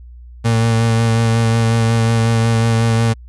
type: tone with vibrato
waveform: 35% pulse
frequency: 114.2 Hz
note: A#2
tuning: 35 cents flat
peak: -10 dBFS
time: 0.44-3.14 s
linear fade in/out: 20 ms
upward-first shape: sine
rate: 5.5 Hz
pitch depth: 20 cents each way
effects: added 60 Hz sine -34 dBFS peak until 3.28 s + resampled to 24000 Hz